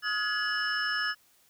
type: tone cluster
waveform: sine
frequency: 1260 / 1442 / 1692 / 2948 / 5260 Hz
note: D#6 / F#6 / G#6 / F#7 / E8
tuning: +21 / -45 / +32 / -7 / -5 cents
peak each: -35 / -35 / -29 / -37 / -35 dBFS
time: 0.02-1.15 s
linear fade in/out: 50 ms
effects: tanh soft clip ceiling -19 dBFS + white hiss -64 dBFS RMS until 1.49 s